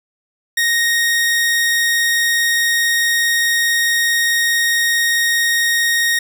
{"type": "tone", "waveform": "sawtooth", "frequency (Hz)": 1864.7, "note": "A#6", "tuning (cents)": 0, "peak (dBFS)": -10, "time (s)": [0.57, 6.19], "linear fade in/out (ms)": 5, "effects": []}